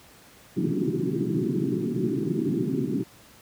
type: band-pass noise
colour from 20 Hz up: white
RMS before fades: -26 dBFS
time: 0.56-3.04 s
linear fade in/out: 20 ms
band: 120 to 390 Hz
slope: 96 dB/octave
effects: pink hiss -52 dBFS RMS until 3.41 s + high-pass 60 Hz 12 dB/octave